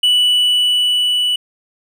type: tone with level ramp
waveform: triangle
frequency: 2960 Hz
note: F#7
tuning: in tune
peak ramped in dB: -8 to -12 dBFS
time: 0.03-1.36 s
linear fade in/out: 5 ms
effects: none